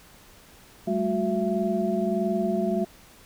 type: tone cluster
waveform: sine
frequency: 193.8 / 215.3 / 364.8 / 670 Hz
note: G3 / A3 / F#4 / E5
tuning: -20 / -37 / -24 / +28 cents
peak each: -28 dBFS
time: 0.87-2.85 s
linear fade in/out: 10 ms
effects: pink hiss -52 dBFS RMS until 3.25 s

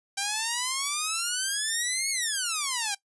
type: exponential two-way sweep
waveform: 5% pulse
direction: up then down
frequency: 780 to 2217 to 780 Hz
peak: -15 dBFS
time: 0.17-2.95 s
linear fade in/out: 10 ms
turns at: 2.1 s
effects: noise-tail reverb RT60 0.1 s tail -19 dB re dry + resampled to 24000 Hz

